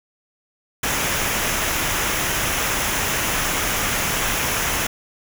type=noise with comb filter; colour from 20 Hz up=pink; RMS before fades=-22 dBFS; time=0.83-4.87 s; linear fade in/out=5 ms; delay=0.23 ms; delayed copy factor=-0.5; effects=none